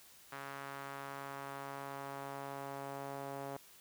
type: tone with band-pass filter sweep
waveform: sawtooth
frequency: 138.59 Hz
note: C#3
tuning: in tune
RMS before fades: -45 dBFS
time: 0.32-3.57 s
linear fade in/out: 5 ms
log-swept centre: 1400 to 690 Hz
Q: 1.4
effects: white hiss -60 dBFS RMS until 3.8 s